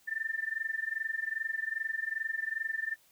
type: tone with amplitude modulation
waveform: sine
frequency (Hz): 1787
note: A6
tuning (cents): +26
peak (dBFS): -28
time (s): 0.07-2.96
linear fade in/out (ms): 20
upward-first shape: sine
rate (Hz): 22.5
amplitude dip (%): 90
effects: white hiss -65 dBFS RMS until 3.11 s